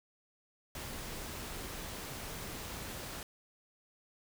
pink noise, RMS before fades -43 dBFS, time 0.75-3.23 s, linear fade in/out 2 ms, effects none

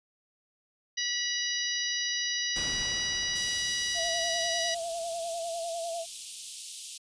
harmonic tone, 973 Hz, B5, 26 cents flat, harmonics 2 / 3 / 4 / 5 / 6, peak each -35 / -35 / -35 / -35 / -35 dBFS, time 0.97-4.75 s, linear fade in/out 10 ms
pink noise with exponential decay, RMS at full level -38 dBFS, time 2.56-6.57 s, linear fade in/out 1 ms, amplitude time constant 870 ms
white high-pass noise, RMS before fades -39 dBFS, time 3.35-6.98 s, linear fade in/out 10 ms, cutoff 2800 Hz, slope 48 dB/octave
sine tone with vibrato, 674 Hz, E5, 38 cents sharp, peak -32 dBFS, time 3.94-6.06 s, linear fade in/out 50 ms, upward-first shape sine, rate 10 Hz, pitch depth 45 cents each way
effects resampled to 22050 Hz

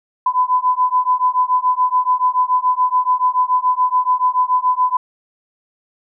sine beating tone pair, 1002 / 1009 Hz, B5 / B5, +25 / +37 cents, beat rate 7 Hz, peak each -16 dBFS, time 0.26-4.97 s, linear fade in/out 5 ms, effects none

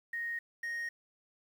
sine / triangle tone pair in turn, 1864.7 / 1864.7 Hz, A#6 / A#6, 0 / 0 cents, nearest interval unison, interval 0 cents, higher neither, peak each -34 / -33 dBFS, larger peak second, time 0.13-0.39 / 0.63-0.89 s, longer neither, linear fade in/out 5 ms, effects 10-bit

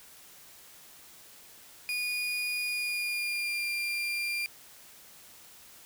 35% pulse tone with pitch glide, 2452 to 2390 Hz, D#7 to D7, -26 to +30 cents, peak -28 dBFS, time 1.89-4.46 s, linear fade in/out 0 ms, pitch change -44 cents, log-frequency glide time 2.62-3.68 s, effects white hiss -53 dBFS RMS until 5.85 s

